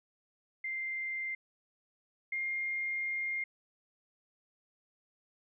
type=tone pair in turn; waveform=sine; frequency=2093 / 2120 Hz; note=C7 / C7; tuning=0 / +22 cents; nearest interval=unison; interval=22 cents; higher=second; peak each=-34 / -32 dBFS; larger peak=second; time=0.64-1.35 / 2.32-3.44 s; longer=second; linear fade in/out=5 ms; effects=none